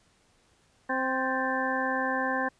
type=harmonic tone with a mistuned harmonic; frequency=261.6 Hz; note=C4; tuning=in tune; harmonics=1 / 2 / 3 / 4 / 6 / 7; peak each=-33 / -33 / -33 / -33 / -33 / -33 dBFS; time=0.89-2.49 s; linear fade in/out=10 ms; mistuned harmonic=7; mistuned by=-59 cents; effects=pink hiss -65 dBFS RMS until 2.59 s + resampled to 22050 Hz